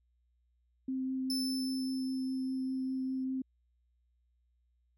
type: tone with vibrato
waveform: sine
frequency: 261.6 Hz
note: C4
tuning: in tune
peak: -32 dBFS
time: 0.88-3.42 s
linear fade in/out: 5 ms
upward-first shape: triangle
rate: 5 Hz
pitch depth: 10 cents each way
type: tone with exponential decay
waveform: 40% pulse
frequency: 5274 Hz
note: E8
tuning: in tune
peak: -32 dBFS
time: 1.3-3.24 s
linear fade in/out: 1 ms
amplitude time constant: 420 ms
effects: added 60 Hz sine -70 dBFS peak until 4.97 s